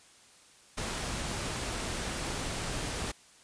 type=noise; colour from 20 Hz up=pink; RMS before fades=-35 dBFS; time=0.77-3.12 s; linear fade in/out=10 ms; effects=white hiss -58 dBFS RMS until 3.43 s + resampled to 22050 Hz